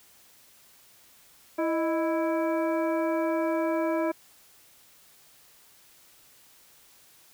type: harmonic tone with a mistuned harmonic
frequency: 329.6 Hz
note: E4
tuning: in tune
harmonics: 1 / 2 / 3 / 4 / 5 / 7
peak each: -27 / -28 / -34 / -40 / -41 / -42 dBFS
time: 1.58-4.12 s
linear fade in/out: 10 ms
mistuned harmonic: 2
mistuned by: -88 cents
effects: white hiss -57 dBFS RMS until 7.33 s